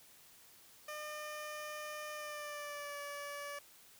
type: tone with pitch glide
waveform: 15% pulse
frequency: 604 to 574.7 Hz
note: D5 to D5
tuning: +48 to -38 cents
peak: -36 dBFS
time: 0.88-3.59 s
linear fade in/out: 5 ms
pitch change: -86 cents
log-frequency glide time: 2.13-2.98 s
effects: white hiss -61 dBFS RMS until 3.99 s